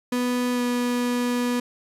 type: tone with pitch glide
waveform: 35% pulse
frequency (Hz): 246.9 to 244.3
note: B3 to B3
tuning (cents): 0 to -19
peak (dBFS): -20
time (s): 0.12-1.6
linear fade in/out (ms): 5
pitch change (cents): -19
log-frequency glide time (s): 0.53-0.61
effects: resampled to 32000 Hz